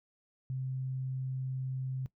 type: tone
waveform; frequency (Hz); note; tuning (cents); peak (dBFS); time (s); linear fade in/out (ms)
sine; 130.81; C3; 0; -33; 0.5-2.06; 0
effects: noise-tail reverb RT60 0.1 s tail -18 dB re dry